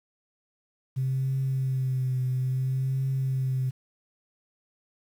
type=tone with vibrato; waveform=sine; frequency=130.81 Hz; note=C3; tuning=in tune; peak=-23 dBFS; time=0.96-3.71 s; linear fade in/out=20 ms; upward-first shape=triangle; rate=0.59 Hz; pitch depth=42 cents each way; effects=tanh soft clip ceiling -20 dBFS + 9-bit